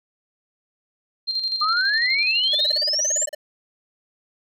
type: tone with tremolo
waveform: sine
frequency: 4180 Hz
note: C8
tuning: 2 cents flat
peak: -20 dBFS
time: 1.27-2.78 s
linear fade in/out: 20 ms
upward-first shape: square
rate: 12 Hz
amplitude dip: 50%
type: exponential sweep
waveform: sine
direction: up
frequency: 1198 to 7640 Hz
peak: -19 dBFS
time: 1.61-3.26 s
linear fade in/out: 10 ms
type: tone bursts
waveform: square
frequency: 600 Hz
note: D5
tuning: 37 cents sharp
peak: -28 dBFS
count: 15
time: 2.53-3.349 s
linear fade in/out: 5 ms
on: 21 ms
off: 36 ms
effects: none